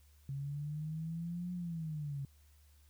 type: exponential two-way sweep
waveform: sine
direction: up then down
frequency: 136.3 to 180 to 136.3 Hz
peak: -37 dBFS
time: 0.29-2.25 s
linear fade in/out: 2 ms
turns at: 1.53 s
effects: added 73 Hz sine -61 dBFS peak until 2.89 s + white hiss -71 dBFS RMS until 2.89 s